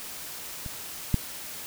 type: clicks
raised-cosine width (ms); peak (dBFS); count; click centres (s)
5; -24 / -9; 2; 0.662 / 1.143
effects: white hiss -39 dBFS RMS until 1.66 s